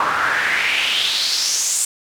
pink noise with band-pass filter sweep, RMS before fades -19 dBFS, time 0-1.85 s, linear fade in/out 2 ms, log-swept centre 1100 to 8200 Hz, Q 3.8, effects none

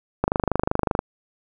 click train, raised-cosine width 1 ms, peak -5 dBFS, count 20, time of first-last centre 0.24-0.991 s, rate 25.3 Hz, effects none

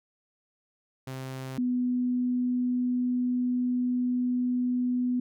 sawtooth / sine tone pair in turn, 131.5 / 248.2 Hz, C3 / B3, +9 / +9 cents, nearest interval major seventh, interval 1100 cents, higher second, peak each -31 / -24 dBFS, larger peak second, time 1.07-1.58 / 1.58-5.2 s, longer second, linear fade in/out 5 ms, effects none

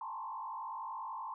sine tone with frequency modulation, 969 Hz, B5, 33 cents flat, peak -39 dBFS, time 0.01-1.34 s, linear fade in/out 2 ms, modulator 50.5 Hz, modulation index 2.3, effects none

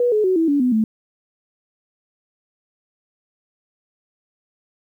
sine tone with pitch steps, 486.4 / 425.9 / 372.9 / 326.5 / 285.9 / 250.3 / 219.2 Hz, B4 / G#4 / F#4 / E4 / D4 / B3 / A3, -26 / +44 / +14 / -17 / -46 / +23 / -6 cents, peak -14 dBFS, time 0-0.84 s, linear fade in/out 2 ms, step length 120 ms, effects 9-bit

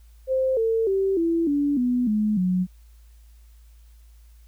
sine tone with pitch steps, 523.3 / 450.3 / 387.5 / 333.5 / 287 / 247 / 212.5 / 182.89 Hz, C5 / A4 / G4 / E4 / D4 / B3 / G#3 / F#3, 0 / +40 / -20 / +20 / -40 / 0 / +40 / -20 cents, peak -19 dBFS, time 0.27-2.67 s, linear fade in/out 50 ms, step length 300 ms, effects added 56 Hz sine -47 dBFS peak until 4.47 s + white hiss -64 dBFS RMS until 4.47 s

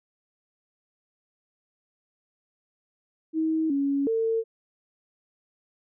sine tone with pitch steps, 318.5 / 279.3 / 450.9 Hz, D#4 / C#4 / A4, +41 / +13 / +42 cents, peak -22 dBFS, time 3.33-4.44 s, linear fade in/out 50 ms, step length 370 ms, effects none

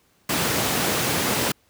pink high-pass noise, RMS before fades -23 dBFS, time 0.29-1.52 s, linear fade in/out 5 ms, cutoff 120 Hz, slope 12 dB/octave, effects pink hiss -62 dBFS RMS until 1.69 s + high-pass 60 Hz 12 dB/octave

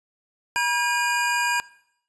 square tone cluster, 961 / 1617 / 2442 Hz, B5 / G#6 / D#7, -48 / -47 / -33 cents, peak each -25 / -25 / -27 dBFS, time 0.56-1.6 s, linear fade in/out 0 ms, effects noise-tail reverb RT60 0.7 s tail -20 dB re dry + resampled to 24000 Hz

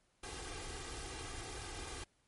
pink noise with comb filter, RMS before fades -45 dBFS, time 0.23-2.04 s, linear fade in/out 5 ms, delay 2.5 ms, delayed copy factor +0.7, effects pink hiss -75 dBFS RMS until 2.27 s + MP3 48 kbps

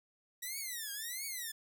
5% pulse tone with vibrato, 1906 Hz, A#6, 38 cents sharp, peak -29 dBFS, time 0.42-1.52 s, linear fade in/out 10 ms, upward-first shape triangle, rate 1.5 Hz, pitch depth 300 cents each way, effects none

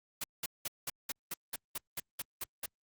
white noise bursts, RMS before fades -37 dBFS, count 12, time 0.21-2.66 s, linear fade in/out 5 ms, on 30 ms, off 190 ms, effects Opus 48 kbps

